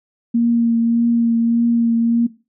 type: tone with vibrato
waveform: sine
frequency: 232.8 Hz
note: A#3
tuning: 2 cents flat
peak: -12 dBFS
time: 0.34-2.27 s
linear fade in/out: 10 ms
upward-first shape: triangle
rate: 1.7 Hz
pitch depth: 20 cents each way
effects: noise-tail reverb RT60 0.3 s tail -17 dB re dry